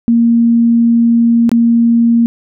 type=tone with dropouts; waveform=sine; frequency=233.1 Hz; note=A#3; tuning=in tune; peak=-6 dBFS; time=0.08-2.26 s; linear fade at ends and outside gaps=0 ms; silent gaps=1.493-1.516 s; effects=none